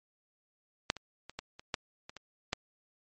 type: clicks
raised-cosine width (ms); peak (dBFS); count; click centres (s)
0.2; -8 / -26 / -27 / -20 / -30 / -13 / -27 / -27 / -13; 9; 0.901 / 0.967 / 1.296 / 1.39 / 1.595 / 1.742 / 2.095 / 2.167 / 2.531
effects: MP3 32 kbps